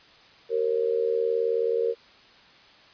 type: tone with amplitude modulation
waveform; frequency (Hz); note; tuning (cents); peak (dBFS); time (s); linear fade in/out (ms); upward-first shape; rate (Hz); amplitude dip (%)
sine; 463.3; A#4; -11; -18; 0.49-1.95; 50; sine; 79; 85
effects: white hiss -53 dBFS RMS until 2.93 s + resampled to 11025 Hz